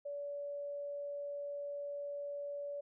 sine tone, 573 Hz, D5, 43 cents flat, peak -39 dBFS, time 0.05-2.81 s, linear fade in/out 10 ms, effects none

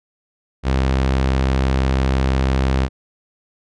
sawtooth tone, 66 Hz, C2, 16 cents sharp, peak -11 dBFS, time 0.63-2.89 s, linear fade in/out 50 ms, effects low-pass 5000 Hz 12 dB/octave

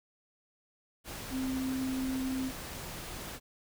sine tone in noise, 261.6 Hz, C4, in tune, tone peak -31 dBFS, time 1.3-2.52 s, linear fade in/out 50 ms, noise pink, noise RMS -42 dBFS, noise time 1.04-3.4 s, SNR +8 dB, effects none

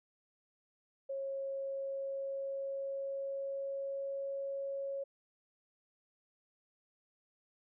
sine tone with pitch glide, 545 to 551 Hz, C#5 to C#5, -29 to -11 cents, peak -36 dBFS, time 1.09-5.04 s, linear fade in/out 10 ms, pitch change +18 cents, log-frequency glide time 1.51-4.32 s, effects none

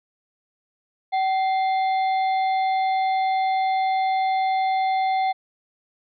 harmonic tone with a mistuned harmonic, 698.5 Hz, F5, in tune, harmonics 1 / 3 / 5 / 6, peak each -19 / -32 / -40 / -43 dBFS, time 1.12-5.33 s, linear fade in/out 20 ms, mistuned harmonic 1, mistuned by +150 cents, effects none

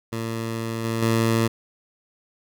15% pulse tone with level steps, 113.7 Hz, A#2, 43 cents flat, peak -20 / -17 / -12 dBFS, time 0.12-1.48 s, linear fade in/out 10 ms, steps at 0.84 / 1.02 s, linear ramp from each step 5 ms, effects none

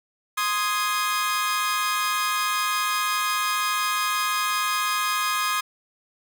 sawtooth chord, Ab major, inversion first, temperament equal, 1046.5 / 1244.5 / 1661.2 Hz, C6 / Eb6 / Ab6, 0 / 0 / 0 cents, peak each -24 / -21 / -26 dBFS, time 0.37-5.61 s, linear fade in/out 10 ms, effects none

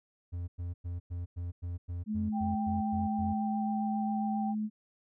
triangle tone bursts, 87.31 Hz, F2, in tune, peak -32 dBFS, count 12, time 0.32-3.34 s, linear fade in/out 20 ms, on 160 ms, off 100 ms
sine tone, 214 Hz, A3, 48 cents flat, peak -30 dBFS, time 2.06-4.7 s, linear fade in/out 50 ms
sine tone with vibrato, 784 Hz, G5, in tune, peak -34 dBFS, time 2.32-4.55 s, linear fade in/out 50 ms, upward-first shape sine, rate 7.4 Hz, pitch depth 20 cents each way
effects none

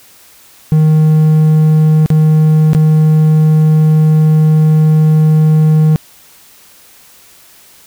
triangle tone with dropouts, 155.56 Hz, D#3, in tune, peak -3 dBFS, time 0.72-5.96 s, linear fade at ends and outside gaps 0 ms, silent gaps 2.061-2.103 / 2.733-2.749 s, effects white hiss -42 dBFS RMS until 7.86 s

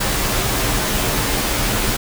pink noise with comb filter, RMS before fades -19 dBFS, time 0-1.97 s, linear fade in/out 10 ms, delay 12 ms, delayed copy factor -0.65, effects none

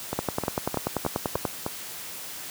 two click trains, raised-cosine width 1 ms, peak -13 / -10 dBFS, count 6 / 14, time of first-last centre 0.13-1.664 / 0.19-1.452 s, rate 3.26 / 10.3 Hz, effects white hiss -38 dBFS RMS until 2.5 s + high-pass 80 Hz 12 dB/octave

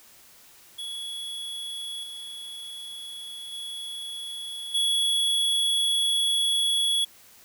square tone with level steps, 3368 Hz, G#7, 24 cents sharp, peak -33 / -37 / -34 / -22 dBFS, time 0.78-7.05 s, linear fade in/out 10 ms, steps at 2.03 / 3.52 / 4.74 s, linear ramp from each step 10 ms, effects white hiss -53 dBFS RMS until 7.44 s

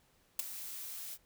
blue noise with ADSR envelope, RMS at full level -29 dBFS, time 0.39-1.18 s, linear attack 4 ms, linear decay 12 ms, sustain -15 dB, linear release 48 ms, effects pink hiss -70 dBFS RMS until 1.25 s

